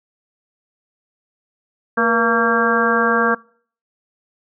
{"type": "harmonic tone with a mistuned harmonic", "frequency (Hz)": 228.9, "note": "A#3", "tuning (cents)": -31, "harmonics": [1, 2, 3, 4, 5, 6, 7], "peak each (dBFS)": [-21, -20, -25, -26, -20, -22, -19], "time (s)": [1.97, 3.35], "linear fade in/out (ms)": 10, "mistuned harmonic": 2, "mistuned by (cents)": 64, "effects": ["noise-tail reverb RT60 0.5 s tail -24 dB re dry"]}